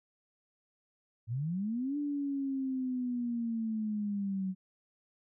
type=linear two-way sweep; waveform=sine; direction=up then down; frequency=106.4 to 293.2 to 185.8 Hz; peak=-31 dBFS; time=1.27-4.55 s; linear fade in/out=50 ms; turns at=1.97 s; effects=none